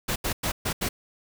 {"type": "noise bursts at uneven times", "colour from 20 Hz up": "pink", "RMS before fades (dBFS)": -27, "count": 5, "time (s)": [[0.08, 0.16], [0.24, 0.33], [0.43, 0.52], [0.65, 0.73], [0.81, 0.89]], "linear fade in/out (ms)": 10, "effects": []}